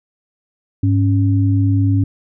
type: tone pair together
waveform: sine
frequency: 102.17 / 277.2 Hz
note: G#2 / C#4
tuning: -28 / 0 cents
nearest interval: octave + perfect fourth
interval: 1728 cents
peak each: -12 / -18 dBFS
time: 0.83-2.04 s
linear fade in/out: 5 ms
effects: none